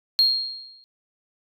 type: tone with exponential decay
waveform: sine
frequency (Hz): 4242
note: C8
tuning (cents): +23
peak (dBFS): -11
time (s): 0.19-0.84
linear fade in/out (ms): 0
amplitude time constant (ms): 140
effects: tanh soft clip ceiling -11 dBFS